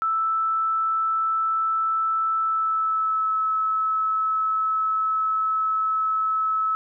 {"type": "tone with pitch glide", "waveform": "sine", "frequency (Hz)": [1318.5, 1298.8], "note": ["E6", "E6"], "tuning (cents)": [0, -26], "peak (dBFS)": -20, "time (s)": [0.02, 6.75], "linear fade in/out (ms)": 0, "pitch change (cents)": -26, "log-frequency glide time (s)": [2.39, 3.35], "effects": []}